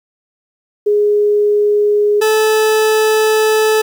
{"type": "tone pair in turn", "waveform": ["sine", "40% pulse"], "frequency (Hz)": [415.3, 434.4], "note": ["G#4", "A4"], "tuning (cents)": [0, -22], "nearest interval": "minor second", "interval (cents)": 78, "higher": "second", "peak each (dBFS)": -9, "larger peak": "neither", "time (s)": [[0.86, 2.21], [2.21, 3.82]], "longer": "second", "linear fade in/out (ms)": 10, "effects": ["8-bit"]}